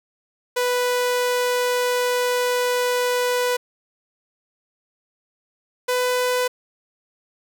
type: tone pair in turn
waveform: sawtooth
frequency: 493.9 / 498.8 Hz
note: B4 / B4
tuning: 0 / +17 cents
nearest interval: unison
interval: 17 cents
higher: second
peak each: -15 / -15 dBFS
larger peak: neither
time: 0.56-3.57 / 5.88-6.48 s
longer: first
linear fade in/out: 10 ms
effects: none